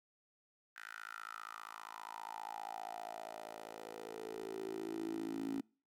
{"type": "tone with high-pass filter sweep", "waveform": "10% pulse", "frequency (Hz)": 55, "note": "A1", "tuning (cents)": 0, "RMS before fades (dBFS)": -45, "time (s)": [0.76, 5.61], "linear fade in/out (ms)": 5, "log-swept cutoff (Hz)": [1600, 270], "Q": 7, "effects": ["noise-tail reverb RT60 0.4 s tail -26 dB re dry", "MP3 96 kbps"]}